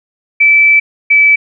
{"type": "tone pair in turn", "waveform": "sine", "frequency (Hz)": [2316, 2304], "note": ["D7", "D7"], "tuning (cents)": [-25, -34], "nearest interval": "unison", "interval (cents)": 9, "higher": "first", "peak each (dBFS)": -4, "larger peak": "neither", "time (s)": [[0.4, 0.8], [1.1, 1.36]], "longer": "first", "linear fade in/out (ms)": 10, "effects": []}